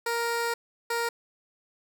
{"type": "tone pair in turn", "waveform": "15% pulse", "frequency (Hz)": [467.6, 467.6], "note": ["A#4", "A#4"], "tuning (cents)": [5, 5], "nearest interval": "unison", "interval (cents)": 0, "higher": "neither", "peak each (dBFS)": -20, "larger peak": "neither", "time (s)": [[0.06, 0.54], [0.9, 1.09]], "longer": "first", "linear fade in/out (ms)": 5, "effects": []}